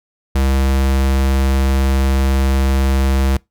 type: tone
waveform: square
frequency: 67 Hz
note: C2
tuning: 42 cents sharp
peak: -13 dBFS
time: 0.35-3.37 s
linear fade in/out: 5 ms
effects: noise-tail reverb RT60 0.2 s tail -25 dB re dry